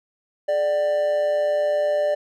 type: tone with amplitude modulation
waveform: triangle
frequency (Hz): 592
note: D5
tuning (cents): +14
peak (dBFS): -14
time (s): 0.48-2.15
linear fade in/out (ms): 10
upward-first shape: sine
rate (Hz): 168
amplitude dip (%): 50
effects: none